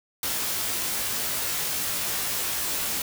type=noise with comb filter; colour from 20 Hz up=white; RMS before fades=-28 dBFS; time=0.23-3.02 s; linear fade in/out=2 ms; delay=18 ms; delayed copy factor=+1; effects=none